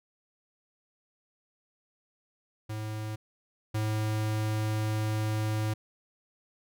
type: tone pair in turn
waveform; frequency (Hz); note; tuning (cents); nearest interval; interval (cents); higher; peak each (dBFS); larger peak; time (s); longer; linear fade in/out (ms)
square; 108 / 108; A2 / A2; -32 / -32; unison; 0; neither; -34 / -28; second; 2.69-3.16 / 3.74-5.74; second; 10
effects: none